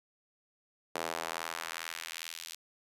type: tone with high-pass filter sweep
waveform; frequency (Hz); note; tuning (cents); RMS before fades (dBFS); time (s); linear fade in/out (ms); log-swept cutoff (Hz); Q
sawtooth; 82.41; E2; 0; -40; 0.95-2.55; 5; 530 to 3900; 1
effects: resampled to 32000 Hz